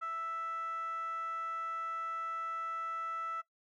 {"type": "tone with band-pass filter", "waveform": "15% pulse", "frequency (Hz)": 660, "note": "E5", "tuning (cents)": 2, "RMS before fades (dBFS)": -38, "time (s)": [0.01, 3.42], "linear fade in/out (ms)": 20, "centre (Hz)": 1300, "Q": 6.2, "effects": ["noise-tail reverb RT60 0.1 s tail -17 dB re dry"]}